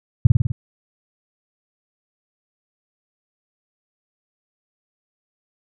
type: tone with echo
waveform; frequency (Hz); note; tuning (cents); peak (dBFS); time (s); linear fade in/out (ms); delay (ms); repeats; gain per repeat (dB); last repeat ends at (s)
sine; 115.3; A#2; -19; -3; 0.25-0.27; 5; 50; 5; -3; 0.52
effects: none